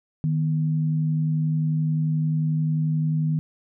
sine tone pair together, 155.56 / 246.9 Hz, D#3 / B3, 0 / 0 cents, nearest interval minor sixth, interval 800 cents, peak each -20 / -32 dBFS, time 0.24-3.39 s, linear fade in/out 0 ms, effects none

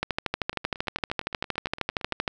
two click trains, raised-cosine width 0.3 ms, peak -9 / -23 dBFS, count 30 / 15, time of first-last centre 0.03-2.278 / 0.53-2.126 s, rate 12.9 / 8.77 Hz, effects none

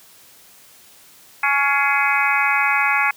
harmonic tone with a mistuned harmonic, 280 Hz, C#4, 18 cents sharp, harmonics 3 / 4 / 5 / 6 / 7 / 8 / 9, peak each -23 / -23 / -23 / -23 / -23 / -23 / -23 dBFS, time 1.43-3.11 s, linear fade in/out 5 ms, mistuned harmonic 7, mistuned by +91 cents, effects white hiss -48 dBFS RMS until 3.16 s + high-pass 60 Hz 12 dB/octave

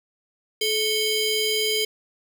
25% pulse ring-modulated tone, 1781 Hz, A6, 21 cents sharp, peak -14 dBFS, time 0.61-1.85 s, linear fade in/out 5 ms, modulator 1350 Hz, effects none

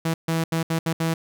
sawtooth tone bursts at uneven times, 163.5 Hz, E3, 14 cents flat, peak -17 dBFS, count 6, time 0.05-0.14 / 0.28-0.44 / 0.52-0.63 / 0.7-0.79 / 0.86-0.93 / 1-1.14 s, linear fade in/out 5 ms, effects none

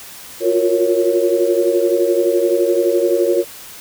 sine chord, Gb major seventh, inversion third, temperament equal with one note detuned, 349.2 / 360.9 / 466.2 / 554.4 Hz, F4 / Gb4 / Bb4 / Db5, 0 / -43 / 0 / 0 cents, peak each -18 dBFS, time 0.4-3.45 s, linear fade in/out 50 ms, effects white hiss -36 dBFS RMS until 3.8 s

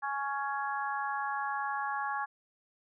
harmonic tone, 278.3 Hz, C#4, 7 cents sharp, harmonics 3 / 4 / 5 / 6, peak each -35 / -36 / -41 / -38 dBFS, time 0.02-2.26 s, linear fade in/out 20 ms, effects none

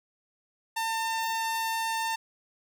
sawtooth tone, 901 Hz, A5, 41 cents sharp, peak -24 dBFS, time 0.76-2.16 s, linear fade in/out 10 ms, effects none

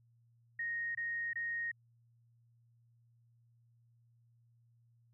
sine tone bursts, 1864.7 Hz, A#6, in tune, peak -35 dBFS, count 3, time 0.59-1.716 s, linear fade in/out 5 ms, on 360 ms, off 23 ms, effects added 117 Hz sine -66 dBFS peak until 5.13 s

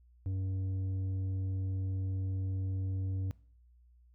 sine tone with tanh clipping, 95 Hz, F#2, 46 cents sharp, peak -33 dBFS, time 0.26-3.31 s, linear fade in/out 0 ms, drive 7 dB, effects noise-tail reverb RT60 0.5 s tail -21 dB re dry + added 60 Hz sine -59 dBFS peak until 4.14 s

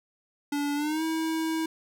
square tone with pitch glide, 288.2 to 321.6 Hz, D4 to E4, -33 to -43 cents, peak -27 dBFS, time 0.52-1.66 s, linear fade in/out 5 ms, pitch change +190 cents, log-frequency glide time 0.75-1.03 s, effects none

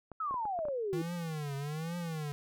clicks, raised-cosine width 1 ms, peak -31 dBFS, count 7, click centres 0.117 / 0.31 / 0.342 / 0.454 / 0.59 / 0.653 / 0.685 s
sine exponential sweep, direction down, 1328 to 320.8 Hz, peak -32 dBFS, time 0.2-1.02 s, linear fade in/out 5 ms
square tone with vibrato, 155.56 Hz, D#3, in tune, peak -36 dBFS, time 0.93-2.32 s, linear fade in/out 0 ms, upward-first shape triangle, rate 1.2 Hz, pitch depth 220 cents each way
effects none

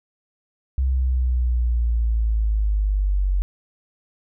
sine linear sweep, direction down, 66.1 to 46.25 Hz, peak -17 dBFS, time 0.78-3.42 s, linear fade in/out 0 ms, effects none

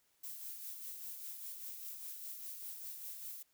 violet noise with tremolo, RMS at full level -45 dBFS, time 0.23-3.43 s, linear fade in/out 10 ms, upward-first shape sine, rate 5 Hz, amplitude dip 40%, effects white hiss -75 dBFS RMS until 3.53 s

